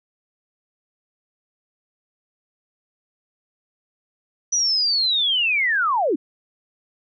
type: linear sweep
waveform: sine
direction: down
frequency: 5950 to 250 Hz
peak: -17 dBFS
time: 4.52-6.16 s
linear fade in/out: 10 ms
effects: none